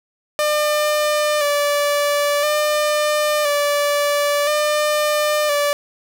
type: tone with vibrato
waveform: sawtooth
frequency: 590 Hz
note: D5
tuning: 8 cents sharp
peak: -12 dBFS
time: 0.39-5.73 s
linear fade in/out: 0 ms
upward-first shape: square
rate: 0.49 Hz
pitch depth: 30 cents each way
effects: none